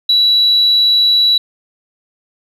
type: tone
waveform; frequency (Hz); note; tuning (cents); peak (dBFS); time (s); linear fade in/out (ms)
sine; 3926; B7; -11; -7; 0.09-1.38; 5
effects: tanh soft clip ceiling -3 dBFS + 8-bit